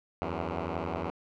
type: beating tone pair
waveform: 5% pulse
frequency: 82.41 / 93.41 Hz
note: E2 / F#2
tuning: 0 / +17 cents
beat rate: 11 Hz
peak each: -22 / -24 dBFS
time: 0.22-1.1 s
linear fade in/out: 0 ms
effects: low-pass 2000 Hz 12 dB/octave

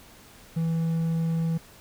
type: tone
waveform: triangle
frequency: 164.2 Hz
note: E3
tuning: 6 cents flat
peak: -21 dBFS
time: 0.56-1.58 s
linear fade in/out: 10 ms
effects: pink hiss -51 dBFS RMS until 1.8 s

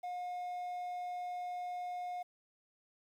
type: tone with quantisation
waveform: triangle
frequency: 717 Hz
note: F5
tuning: 45 cents sharp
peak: -36 dBFS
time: 0.03-2.23 s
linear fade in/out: 10 ms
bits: 11
effects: none

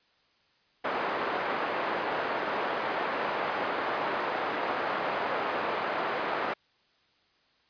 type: band-pass noise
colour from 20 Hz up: pink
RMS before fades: -31 dBFS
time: 0.84-6.54 s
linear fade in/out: 10 ms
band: 500 to 1600 Hz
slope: 12 dB/octave
effects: white hiss -67 dBFS RMS until 7.69 s + resampled to 11025 Hz

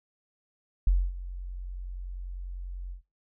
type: tone with ADSR envelope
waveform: sine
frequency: 45.15 Hz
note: F#1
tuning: 42 cents flat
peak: -17 dBFS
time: 0.87-3.02 s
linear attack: 3 ms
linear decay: 250 ms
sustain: -17 dB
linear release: 110 ms
effects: noise-tail reverb RT60 0.2 s tail -21 dB re dry

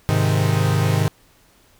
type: chord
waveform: 45% pulse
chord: Ab major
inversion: none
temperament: equal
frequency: 103.83 / 130.81 / 155.56 Hz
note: Ab2 / C3 / Eb3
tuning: 0 / 0 / 0 cents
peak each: -19 / -22 / -20 dBFS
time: 0.09-1.08 s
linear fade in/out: 0 ms
effects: pink hiss -55 dBFS RMS until 1.79 s

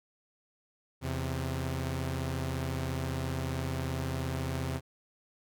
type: tone pair together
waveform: sawtooth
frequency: 83.09 / 131.9 Hz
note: E2 / C3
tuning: +14 / +14 cents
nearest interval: minor sixth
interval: 800 cents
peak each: -31 / -30 dBFS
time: 1.01-4.81 s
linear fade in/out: 50 ms
effects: none

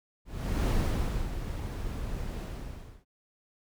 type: noise with ADSR envelope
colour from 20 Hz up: brown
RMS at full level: -25 dBFS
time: 0.25-3.05 s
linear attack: 420 ms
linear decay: 620 ms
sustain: -10 dB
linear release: 640 ms
effects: none

